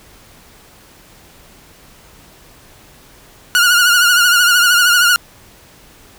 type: tone with vibrato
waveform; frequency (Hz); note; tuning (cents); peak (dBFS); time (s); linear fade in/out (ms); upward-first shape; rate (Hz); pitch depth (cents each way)
sawtooth; 1434; F6; +45; -5; 3.55-5.16; 0; triangle; 13; 69
effects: pink hiss -44 dBFS RMS until 6.18 s